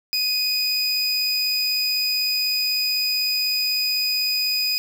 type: tone pair together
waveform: square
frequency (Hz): 2489 / 4978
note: D#7 / D#8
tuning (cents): 0 / 0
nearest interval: octave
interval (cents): 1200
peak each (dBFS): -28 / -21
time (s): 0.13-4.78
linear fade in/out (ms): 0
effects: 8-bit